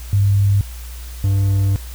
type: tone pair in turn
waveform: sine / triangle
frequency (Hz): 100 / 98.28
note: G2 / G2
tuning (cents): +35 / +5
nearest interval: unison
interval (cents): 30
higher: first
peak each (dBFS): -11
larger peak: neither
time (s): 0.13-0.61 / 1.24-1.76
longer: second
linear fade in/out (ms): 0
effects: added 60 Hz sine -29 dBFS peak until 1.94 s + white hiss -40 dBFS RMS until 1.94 s